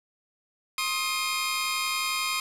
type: tone cluster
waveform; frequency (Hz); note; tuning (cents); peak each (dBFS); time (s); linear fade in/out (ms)
15% pulse; 1061 / 1253 / 2435; C6 / D#6 / D#7; +24 / +12 / -38; -24 / -25 / -25; 0.78-2.4; 2
effects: resampled to 32000 Hz + 7-bit